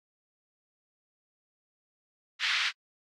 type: band-pass noise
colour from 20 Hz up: pink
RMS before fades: -29 dBFS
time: 2.39-2.72 s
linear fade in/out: 50 ms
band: 1600 to 4200 Hz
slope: 24 dB/octave
effects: AAC 48 kbps